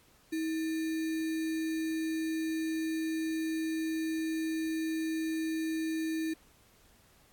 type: tone with sample-and-hold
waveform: sine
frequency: 320 Hz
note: D#4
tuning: 49 cents sharp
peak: -30 dBFS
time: 0.32-6.34 s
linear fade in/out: 10 ms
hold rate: 2100 Hz
effects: pink hiss -63 dBFS RMS until 7.32 s + AAC 64 kbps